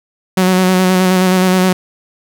sawtooth tone with vibrato, 185 Hz, F#3, in tune, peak -5 dBFS, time 0.37-1.73 s, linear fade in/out 5 ms, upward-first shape square, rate 9.5 Hz, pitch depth 20 cents each way, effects none

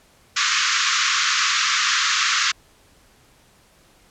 pink band-pass noise, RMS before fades -20 dBFS, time 0.36-2.52 s, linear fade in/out 10 ms, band 1100 to 7100 Hz, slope 96 dB/octave, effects pink hiss -55 dBFS RMS until 4.1 s + low-pass 12000 Hz 12 dB/octave

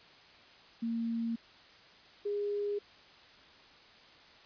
sine tone pair in turn, 230 / 409.8 Hz, A#3 / G#4, -23 / -23 cents, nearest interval minor seventh, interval 1000 cents, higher second, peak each -31 / -31 dBFS, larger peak neither, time 0.82-1.36 / 2.25-2.79 s, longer neither, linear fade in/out 10 ms, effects white hiss -57 dBFS RMS until 4.45 s + resampled to 11025 Hz

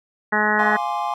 harmonic tone, 211.7 Hz, G#3, 33 cents sharp, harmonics 1 / 2 / 3 / 4 / 5 / 6 / 7 / 8 / 9, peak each -26 / -27 / -29 / -23 / -27 / -29 / -24 / -24 / -23 dBFS, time 0.32-0.77 s, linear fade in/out 10 ms
triangle chord, D half-diminished seventh, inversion first, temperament equal, 698.5 / 830.6 / 1046.5 / 1174.7 Hz, F5 / Ab5 / C6 / D6, 0 / 0 / 0 / 0 cents, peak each -26 / -23 / -25 / -29 dBFS, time 0.59-1.14 s, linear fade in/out 2 ms
effects none

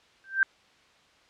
sine tone with exponential growth, 1568 Hz, G6, in tune, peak -15 dBFS, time 0.24-0.43 s, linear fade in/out 1 ms, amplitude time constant 40 ms, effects white hiss -60 dBFS RMS until 1.29 s + low-pass 4000 Hz 12 dB/octave

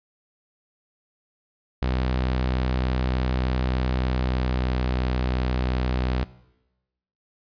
sawtooth tone with pitch glide, 63.4 to 62.85 Hz, B1 to B1, +46 to +31 cents, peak -18 dBFS, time 1.82-6.24 s, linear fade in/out 0 ms, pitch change -15 cents, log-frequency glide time 4.04-4.75 s, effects noise-tail reverb RT60 1.0 s tail -20 dB re dry + resampled to 11025 Hz

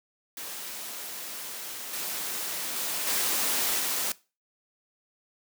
white noise with level steps, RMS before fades -38 / -33 / -31 / -27 / -29 dBFS, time 0.37-4.12 s, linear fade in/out 2 ms, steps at 1.93 / 2.76 / 3.07 / 3.79 s, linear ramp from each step 5 ms, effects noise-tail reverb RT60 0.3 s tail -20 dB re dry + high-pass 200 Hz 12 dB/octave

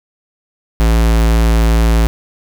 square tone, 56.1 Hz, A1, 34 cents sharp, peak -9 dBFS, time 0.8-2.07 s, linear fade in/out 0 ms, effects none

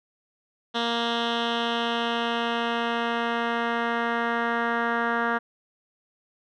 10% pulse tone with low-pass filter sweep, 233.7 Hz, A#3, 5 cents sharp, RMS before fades -26 dBFS, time 0.74-5.39 s, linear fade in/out 20 ms, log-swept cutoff 3600 to 1700 Hz, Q 2.9, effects none

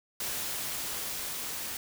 white noise with level ramp, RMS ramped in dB -34 to -37 dBFS, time 0.2-1.77 s, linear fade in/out 2 ms, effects none

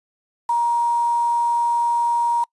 sine tone with quantisation, 944 Hz, A#5, 22 cents sharp, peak -16 dBFS, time 0.49-2.44 s, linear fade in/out 5 ms, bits 6, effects noise-tail reverb RT60 0.1 s tail -26 dB re dry + resampled to 24000 Hz

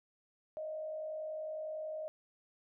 sine tone with frequency modulation, 623 Hz, D#5, 2 cents sharp, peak -38 dBFS, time 0.57-2.08 s, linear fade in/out 0 ms, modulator 50.9 Hz, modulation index 0.39, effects none

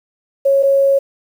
sine tone pair in turn, 550 / 550 Hz, C#5 / C#5, -14 / -14 cents, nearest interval unison, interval 0 cents, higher neither, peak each -9 dBFS, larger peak neither, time 0.45-0.63 / 0.63-0.99 s, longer second, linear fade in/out 10 ms, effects 7-bit

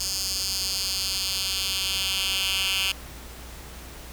10% pulse tone with high-pass filter sweep, 191.7 Hz, G3, 38 cents flat, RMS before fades -27 dBFS, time 0-2.92 s, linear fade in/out 5 ms, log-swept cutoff 5300 to 2800 Hz, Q 2.5, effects added 60 Hz sine -42 dBFS peak until 4.12 s + pink hiss -43 dBFS RMS until 4.12 s

